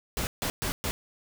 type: noise bursts at uneven times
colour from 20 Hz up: pink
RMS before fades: -30 dBFS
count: 4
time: 0.17-0.27 / 0.42-0.5 / 0.62-0.72 / 0.84-0.91 s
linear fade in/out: 0 ms
effects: none